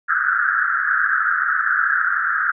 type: band-pass noise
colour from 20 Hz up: pink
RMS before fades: -19 dBFS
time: 0.08-2.52 s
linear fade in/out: 20 ms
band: 1300 to 1700 Hz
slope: 96 dB/octave
effects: none